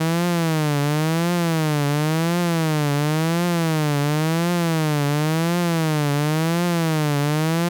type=tone with vibrato; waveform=sawtooth; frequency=158.5 Hz; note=D#3; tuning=32 cents sharp; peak=-14 dBFS; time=0-7.69 s; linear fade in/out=10 ms; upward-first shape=triangle; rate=0.94 Hz; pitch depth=190 cents each way; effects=none